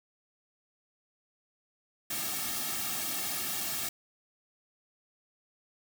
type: noise with comb filter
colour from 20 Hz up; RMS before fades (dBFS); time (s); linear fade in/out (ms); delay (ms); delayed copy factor
white; -34; 2.1-3.89; 5; 2; -0.9
effects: none